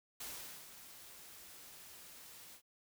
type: noise with ADSR envelope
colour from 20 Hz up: white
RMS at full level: -45 dBFS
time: 0.2-2.62 s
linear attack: 6 ms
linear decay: 440 ms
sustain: -10 dB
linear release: 80 ms
effects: none